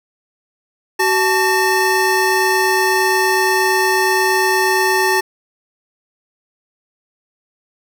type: tone cluster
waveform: square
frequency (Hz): 378.1 / 875 / 1822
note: F#4 / A5 / A#6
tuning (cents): +38 / -10 / -40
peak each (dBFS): -18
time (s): 0.99-5.21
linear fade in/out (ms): 10
effects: none